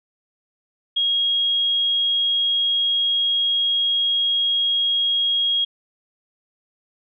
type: tone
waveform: sine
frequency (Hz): 3280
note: G#7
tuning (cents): -22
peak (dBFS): -17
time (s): 0.96-5.65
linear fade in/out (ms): 10
effects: none